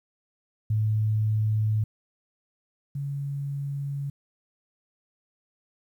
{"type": "tone pair in turn", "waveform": "sine", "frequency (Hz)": [108.1, 140.7], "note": ["A2", "C#3"], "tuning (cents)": [-30, 26], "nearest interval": "perfect fourth", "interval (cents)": 456, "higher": "second", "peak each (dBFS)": [-21, -28], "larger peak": "first", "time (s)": [[0.7, 1.84], [2.95, 4.1]], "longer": "second", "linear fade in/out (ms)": 5, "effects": ["10-bit"]}